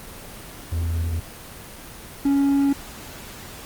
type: tone pair in turn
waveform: triangle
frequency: 82.9 / 278.8 Hz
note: E2 / C#4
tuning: +10 / +10 cents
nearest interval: octave + major sixth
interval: 2100 cents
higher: second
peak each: -19 / -14 dBFS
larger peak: second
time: 0.72-1.2 / 2.25-2.73 s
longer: neither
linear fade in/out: 5 ms
effects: pink hiss -39 dBFS RMS until 3.65 s + Opus 24 kbps